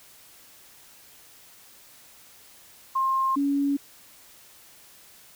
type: tone pair in turn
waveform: sine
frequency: 1062 / 281.3 Hz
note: C6 / C#4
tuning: +25 / +26 cents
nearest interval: octave + major seventh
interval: 2299 cents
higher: first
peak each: -21 dBFS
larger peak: neither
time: 2.95-3.36 / 3.36-3.77 s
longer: neither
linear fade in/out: 10 ms
effects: white hiss -52 dBFS RMS until 5.35 s